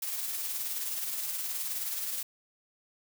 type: noise with tremolo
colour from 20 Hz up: blue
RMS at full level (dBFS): -33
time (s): 0.02-2.23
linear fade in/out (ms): 5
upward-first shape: sine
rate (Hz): 19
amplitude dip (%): 35
effects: none